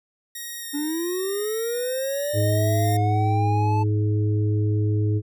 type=tone with vibrato; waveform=5% pulse; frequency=1864.7 Hz; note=A#6; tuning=in tune; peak=-22 dBFS; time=0.35-2.97 s; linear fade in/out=5 ms; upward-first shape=square; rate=1.8 Hz; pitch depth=12 cents each way
type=linear sweep; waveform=triangle; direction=up; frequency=284.1 to 880 Hz; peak=-22 dBFS; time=0.73-3.84 s; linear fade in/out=20 ms
type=harmonic tone; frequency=105.4 Hz; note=G#2; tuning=26 cents sharp; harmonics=1 / 3 / 4; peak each=-19 / -29 / -31 dBFS; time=2.33-5.22 s; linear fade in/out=50 ms
effects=none